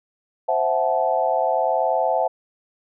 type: chord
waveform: sine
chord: F# half-diminished seventh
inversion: second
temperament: equal with one note detuned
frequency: 523.3 / 659.3 / 740 / 868.4 Hz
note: C5 / E5 / F#5 / A5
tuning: 0 / 0 / 0 / -23 cents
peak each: -24 / -22 / -23 / -24 dBFS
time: 0.48-2.28 s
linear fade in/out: 10 ms
effects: none